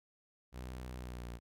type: tone with pitch glide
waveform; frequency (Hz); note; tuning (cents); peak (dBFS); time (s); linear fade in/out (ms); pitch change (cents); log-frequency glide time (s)
sawtooth; 62.7 to 59.28; B1 to A#1; +27 to +30; -39; 0.52-1.4; 50; -97; 0.97-1.29
effects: none